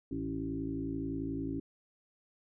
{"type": "harmonic tone with a mistuned harmonic", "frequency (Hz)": 55, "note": "A1", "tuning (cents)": 0, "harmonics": [1, 2, 3, 5, 6, 7], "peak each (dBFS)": [-45, -44, -44, -36, -41, -45], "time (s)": [0.11, 1.6], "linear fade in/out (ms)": 5, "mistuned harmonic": 6, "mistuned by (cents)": -19, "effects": []}